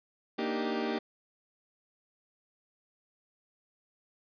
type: chord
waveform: 30% pulse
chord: Eb major seventh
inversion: second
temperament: equal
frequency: 233.1 / 293.7 / 311.1 / 392 Hz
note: Bb3 / D4 / Eb4 / G4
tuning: 0 / 0 / 0 / 0 cents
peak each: -32 / -36 / -35 / -32 dBFS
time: 0.38-0.99 s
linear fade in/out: 10 ms
effects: resampled to 11025 Hz